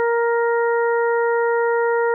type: harmonic tone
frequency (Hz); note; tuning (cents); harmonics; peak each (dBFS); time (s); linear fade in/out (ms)
468; A#4; +7; 1 / 2 / 3 / 4; -17 / -23 / -27 / -29; 0-2.14; 0
effects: none